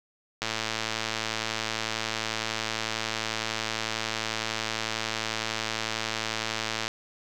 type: click train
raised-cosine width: 0.2 ms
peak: -11 dBFS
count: 718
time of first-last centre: 0.42-6.879 s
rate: 111 Hz
effects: none